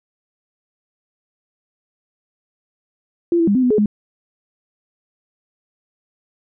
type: tone with pitch steps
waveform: sine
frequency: 342.4 / 332.3 / 202.1 / 257.4 / 248.5 / 424.7 / 209 Hz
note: F4 / E4 / G#3 / C4 / B3 / G#4 / G#3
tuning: -34 / +14 / -47 / -28 / +11 / +39 / +11 cents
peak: -12 dBFS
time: 3.32-3.859 s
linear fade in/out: 2 ms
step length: 77 ms
effects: none